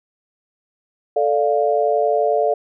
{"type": "chord", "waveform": "sine", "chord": "D minor", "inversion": "second", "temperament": "equal", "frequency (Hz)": [440, 587.3, 698.5], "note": ["A4", "D5", "F5"], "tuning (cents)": [0, 0, 0], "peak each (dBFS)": -19, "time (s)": [1.16, 2.54], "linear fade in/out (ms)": 5, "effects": []}